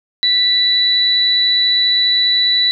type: tone pair together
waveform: sine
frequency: 1975.5 / 3955 Hz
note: B6 / B7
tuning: 0 / +2 cents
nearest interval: octave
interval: 1202 cents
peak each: -22 / -11 dBFS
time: 0.23-2.71 s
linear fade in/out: 0 ms
effects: none